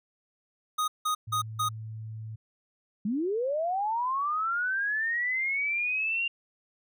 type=tone bursts; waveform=square; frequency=1244.5 Hz; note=D#6; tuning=in tune; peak=-26 dBFS; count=4; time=0.78-1.69 s; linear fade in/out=10 ms; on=100 ms; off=170 ms
type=tone; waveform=sine; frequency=110 Hz; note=A2; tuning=in tune; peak=-36 dBFS; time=1.27-2.36 s; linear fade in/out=10 ms
type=linear sweep; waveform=sine; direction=up; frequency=192.2 to 2794 Hz; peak=-26 dBFS; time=3.05-6.28 s; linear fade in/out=5 ms
effects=none